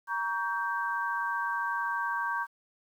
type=chord; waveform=sine; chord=G diminished; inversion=first; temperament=just; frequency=940.8 / 1128.9 / 1568 Hz; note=Bb5 / Db6 / G6; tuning=+16 / +31 / 0 cents; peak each=-33 / -34 / -32 dBFS; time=0.07-2.47 s; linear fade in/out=50 ms; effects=10-bit